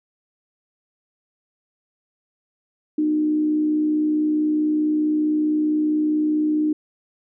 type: tone with frequency modulation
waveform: sine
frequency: 304.9 Hz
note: D#4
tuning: 35 cents flat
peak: -17 dBFS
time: 2.98-6.73 s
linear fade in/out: 5 ms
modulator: 64.6 Hz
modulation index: 0.26
effects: none